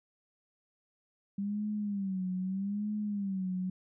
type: tone with vibrato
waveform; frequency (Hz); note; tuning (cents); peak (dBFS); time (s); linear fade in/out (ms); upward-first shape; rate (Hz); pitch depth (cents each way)
sine; 197; G3; +9; -31; 1.38-3.7; 5; sine; 0.8; 120
effects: none